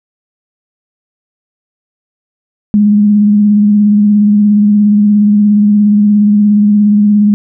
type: tone with vibrato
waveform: sine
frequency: 207.4 Hz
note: G#3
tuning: 2 cents flat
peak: -4 dBFS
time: 2.74-7.34 s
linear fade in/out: 0 ms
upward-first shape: sine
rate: 17 Hz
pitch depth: 27 cents each way
effects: none